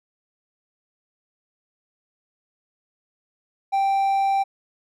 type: tone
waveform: triangle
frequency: 784 Hz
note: G5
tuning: in tune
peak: -16 dBFS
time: 3.72-4.44 s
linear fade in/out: 20 ms
effects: none